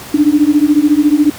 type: beating tone pair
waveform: sine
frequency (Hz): 290 / 304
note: D4 / D#4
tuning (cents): -22 / -40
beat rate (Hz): 14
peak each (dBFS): -10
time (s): 0.14-1.3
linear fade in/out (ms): 5
effects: pink hiss -30 dBFS RMS until 1.38 s + high-pass 80 Hz 12 dB/octave